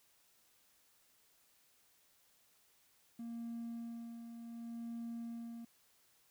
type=tone with tremolo; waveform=triangle; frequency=232.5 Hz; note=A#3; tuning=4 cents flat; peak=-38 dBFS; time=3.19-5.65 s; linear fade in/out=5 ms; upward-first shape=sine; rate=0.67 Hz; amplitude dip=55%; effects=tanh soft clip ceiling -36 dBFS + white hiss -71 dBFS RMS until 6.3 s